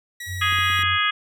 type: tone with vibrato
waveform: sawtooth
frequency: 1920 Hz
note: B6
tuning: 49 cents flat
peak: -28 dBFS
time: 0.2-0.83 s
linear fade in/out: 5 ms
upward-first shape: sine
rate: 16 Hz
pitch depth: 8 cents each way
type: tone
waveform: sine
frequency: 92.5 Hz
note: F#2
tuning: in tune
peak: -28 dBFS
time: 0.26-0.99 s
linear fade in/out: 50 ms
type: harmonic tone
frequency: 415.3 Hz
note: G#4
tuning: in tune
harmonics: 3 / 4 / 5 / 6 / 7 / 8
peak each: -23 / -24 / -26 / -28 / -28 / -26 dBFS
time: 0.41-1.11 s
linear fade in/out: 10 ms
type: clicks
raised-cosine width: 3 ms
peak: -28 dBFS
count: 5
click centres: 0.525 / 0.587 / 0.701 / 0.792 / 0.836 s
effects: none